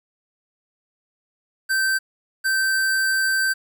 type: tone pair in turn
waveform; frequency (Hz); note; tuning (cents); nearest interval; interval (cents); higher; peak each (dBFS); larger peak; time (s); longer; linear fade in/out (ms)
square; 1554 / 1554; G6 / G6; -16 / -16; unison; 0; neither; -19; neither; 1.69-1.99 / 2.44-3.54; second; 20
effects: 9-bit